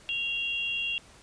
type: tone pair together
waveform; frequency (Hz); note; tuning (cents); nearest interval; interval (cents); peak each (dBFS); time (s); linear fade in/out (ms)
sine; 2769 / 3293; F7 / G#7; -15 / -15; minor third; 300; -29 / -34; 0.09-0.98; 0
effects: pink hiss -54 dBFS RMS until 1.22 s + resampled to 22050 Hz